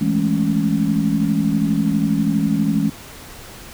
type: chord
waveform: sine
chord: A major seventh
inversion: second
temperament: equal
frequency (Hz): 164.81 / 207.7 / 220 / 277.2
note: E3 / G#3 / A3 / C#4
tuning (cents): 0 / 0 / 0 / 0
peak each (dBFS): -21 / -19 / -23 / -21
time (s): 0.01-2.9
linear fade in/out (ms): 5
effects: pink hiss -38 dBFS RMS until 3.73 s